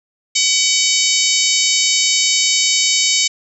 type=harmonic tone; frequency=755 Hz; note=F#5; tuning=35 cents sharp; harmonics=3 / 4 / 5 / 6 / 7 / 8 / 9 / 10; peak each=-21 / -21 / -21 / -21 / -21 / -21 / -21 / -21 dBFS; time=0.35-3.28 s; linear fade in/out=10 ms; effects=none